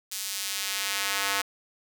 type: tone with high-pass filter sweep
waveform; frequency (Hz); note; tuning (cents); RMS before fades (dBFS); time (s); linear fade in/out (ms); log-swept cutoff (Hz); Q
square; 99.1; G2; +19; -30; 0.11-1.42; 10; 5500 to 1200; 0.73
effects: 8-bit